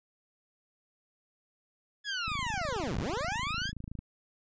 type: linear two-way sweep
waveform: 20% pulse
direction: down then up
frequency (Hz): 1715 to 42 to 1715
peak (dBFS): -27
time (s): 2.04-3.72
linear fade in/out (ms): 50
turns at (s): 2.98
type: click train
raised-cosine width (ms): 5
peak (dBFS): -28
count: 47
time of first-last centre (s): 2.28-3.99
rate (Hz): 26.9
effects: resampled to 16000 Hz

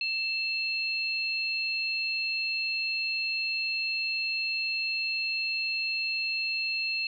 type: tone pair together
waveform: sine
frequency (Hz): 2662 / 4226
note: E7 / C8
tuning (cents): +16 / +16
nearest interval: minor sixth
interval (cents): 800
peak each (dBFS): -29 / -32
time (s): 0.01-7.07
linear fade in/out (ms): 2
effects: none

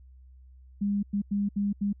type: tone bursts at uneven times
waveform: sine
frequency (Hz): 202.3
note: G#3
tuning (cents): -45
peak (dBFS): -24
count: 5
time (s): 0.81-1.03 / 1.13-1.22 / 1.31-1.49 / 1.56-1.73 / 1.81-1.93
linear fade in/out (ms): 10
effects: added 64 Hz sine -49 dBFS peak until 2 s

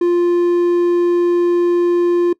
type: tone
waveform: triangle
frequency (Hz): 349.2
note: F4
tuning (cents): 0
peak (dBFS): -9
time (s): 0.01-2.33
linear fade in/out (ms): 5
effects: noise-tail reverb RT60 0.1 s tail -21 dB re dry

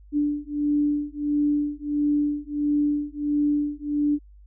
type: beating tone pair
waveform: sine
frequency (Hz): 292.5 / 294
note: D4 / D4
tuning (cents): -7 / +2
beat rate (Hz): 1.5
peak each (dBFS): -24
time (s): 0.12-4.19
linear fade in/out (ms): 50
effects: added 50 Hz sine -46 dBFS peak until 4.46 s

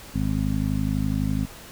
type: harmonic tone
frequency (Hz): 51.91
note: G#1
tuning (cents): 0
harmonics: 1 / 2 / 3 / 4 / 5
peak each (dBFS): -28 / -28 / -28 / -28 / -28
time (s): 0.14-1.46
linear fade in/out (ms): 20
effects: pink hiss -43 dBFS RMS until 1.71 s

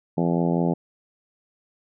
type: harmonic tone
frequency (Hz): 85.2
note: F2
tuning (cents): -42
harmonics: 2 / 3 / 4 / 5 / 6 / 7 / 8 / 9 / 10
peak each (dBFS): -22 / -26 / -28 / -30 / -32 / -33 / -34 / -35 / -36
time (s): 0.17-0.74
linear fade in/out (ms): 10
effects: none

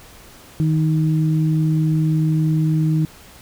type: tone pair together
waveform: sine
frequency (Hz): 156.9 / 313.8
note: D#3 / D#4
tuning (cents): +15 / +15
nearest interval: octave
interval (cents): 1200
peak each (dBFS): -15 / -23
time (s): 0.6-3.05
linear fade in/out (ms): 0
effects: pink hiss -44 dBFS RMS until 3.41 s

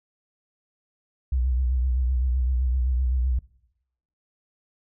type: tone with vibrato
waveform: sine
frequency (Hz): 63.1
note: B1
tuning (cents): +38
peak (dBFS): -20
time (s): 1.32-3.39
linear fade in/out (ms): 5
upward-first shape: triangle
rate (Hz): 7.8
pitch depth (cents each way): 90
effects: noise-tail reverb RT60 0.8 s tail -21 dB re dry

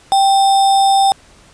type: tone with sample-and-hold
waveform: sine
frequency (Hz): 784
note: G5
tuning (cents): 0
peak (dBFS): -8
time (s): 0.12-1.12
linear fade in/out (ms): 0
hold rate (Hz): 4410
effects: pink hiss -46 dBFS RMS until 1.53 s + resampled to 22050 Hz

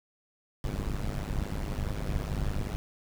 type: noise with amplitude modulation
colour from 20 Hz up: brown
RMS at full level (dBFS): -28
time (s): 0.64-2.76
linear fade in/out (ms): 0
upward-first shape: sine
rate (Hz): 102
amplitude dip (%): 95
effects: none

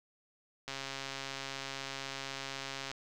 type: click train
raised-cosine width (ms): 0.2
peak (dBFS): -22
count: 305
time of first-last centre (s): 0.68-2.915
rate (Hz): 136
effects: 10-bit

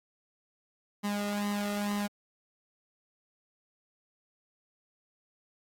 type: tone with flanger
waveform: sawtooth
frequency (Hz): 205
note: G#3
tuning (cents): -22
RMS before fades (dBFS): -32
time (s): 1.03-2.08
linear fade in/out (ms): 20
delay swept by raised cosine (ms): 1 to 1.54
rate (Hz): 2.2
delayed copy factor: +0.75
effects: AAC 64 kbps

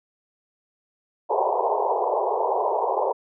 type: band-pass noise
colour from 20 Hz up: white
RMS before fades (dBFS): -23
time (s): 1.29-3.13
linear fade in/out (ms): 20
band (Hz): 380 to 1000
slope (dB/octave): 96
effects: none

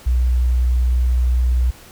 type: tone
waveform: sine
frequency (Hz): 61.74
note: B1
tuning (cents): 0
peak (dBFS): -13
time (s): 0.06-1.71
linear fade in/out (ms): 10
effects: pink hiss -43 dBFS RMS until 1.91 s

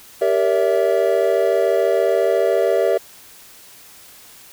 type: chord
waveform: triangle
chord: E half-diminished seventh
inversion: first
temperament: equal with one note detuned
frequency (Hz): 392 / 466.2 / 572.3 / 659.3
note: G4 / Bb4 / D5 / E5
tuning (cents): 0 / 0 / -45 / 0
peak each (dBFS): -18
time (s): 0.21-2.98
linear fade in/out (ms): 10
effects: white hiss -44 dBFS RMS until 4.52 s

